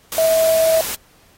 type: tone in noise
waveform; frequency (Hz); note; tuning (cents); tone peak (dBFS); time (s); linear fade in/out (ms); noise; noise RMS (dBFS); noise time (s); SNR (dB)
sine; 647; E5; -32; -12; 0.18-0.81; 2; white; -25; 0.12-0.95; +10
effects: pink hiss -53 dBFS RMS until 1.37 s + AAC 48 kbps